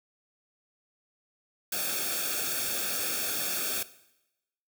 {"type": "noise with comb filter", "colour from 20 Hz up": "white", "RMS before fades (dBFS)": -31, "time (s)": [1.72, 3.83], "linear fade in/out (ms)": 5, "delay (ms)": 1, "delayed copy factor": -0.85, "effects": ["noise-tail reverb RT60 0.9 s tail -17 dB re dry"]}